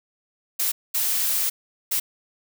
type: noise bursts at uneven times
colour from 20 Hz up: blue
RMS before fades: -23 dBFS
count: 3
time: 0.59-0.72 / 0.94-1.5 / 1.91-2 s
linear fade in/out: 10 ms
effects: none